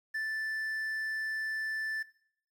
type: tone with quantisation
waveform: triangle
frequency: 1760 Hz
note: A6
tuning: in tune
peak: -30 dBFS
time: 0.14-2.03 s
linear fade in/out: 10 ms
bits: 10
effects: noise-tail reverb RT60 0.6 s tail -18 dB re dry